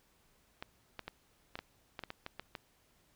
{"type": "clicks", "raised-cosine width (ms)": 0.3, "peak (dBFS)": -25, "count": 11, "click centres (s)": [0.625, 0.993, 1.08, 1.555, 1.59, 1.992, 2.037, 2.104, 2.264, 2.396, 2.552], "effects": ["pink hiss -70 dBFS RMS until 3.15 s"]}